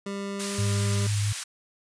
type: tone with pitch glide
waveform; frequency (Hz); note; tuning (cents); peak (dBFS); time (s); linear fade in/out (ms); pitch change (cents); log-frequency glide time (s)
25% pulse; 199 to 200.4; G3 to G3; +26 to +38; -27; 0.06-1.07; 5; +12; 0.37-0.57
type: high-pass noise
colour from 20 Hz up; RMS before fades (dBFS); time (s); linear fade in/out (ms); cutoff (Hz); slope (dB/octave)
white; -32; 0.39-1.44; 10; 1300; 12
type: tone with vibrato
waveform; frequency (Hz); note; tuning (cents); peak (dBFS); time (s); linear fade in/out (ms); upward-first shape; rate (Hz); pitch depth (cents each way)
sine; 103.7; G#2; -2; -23; 0.58-1.33; 10; triangle; 4.4; 20
effects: resampled to 22050 Hz